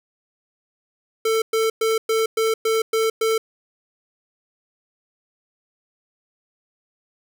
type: tone bursts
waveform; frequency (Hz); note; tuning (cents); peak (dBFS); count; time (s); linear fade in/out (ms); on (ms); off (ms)
square; 445.2; A4; +20; -18; 8; 1.25-3.38; 5; 170; 110
effects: none